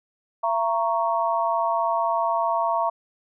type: chord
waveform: sine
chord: A# diminished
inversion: second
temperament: equal with one note detuned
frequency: 675.8 / 932.3 / 1108.7 Hz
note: E5 / A#5 / C#6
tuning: +43 / 0 / 0 cents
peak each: -24 / -24 / -26 dBFS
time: 0.43-2.9 s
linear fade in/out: 10 ms
effects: none